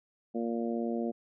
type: harmonic tone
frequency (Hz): 116.54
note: A#2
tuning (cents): 0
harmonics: 2 / 3 / 4 / 5 / 6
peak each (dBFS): -32 / -36 / -38 / -40 / -42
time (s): 0.34-1.12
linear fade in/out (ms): 20
effects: none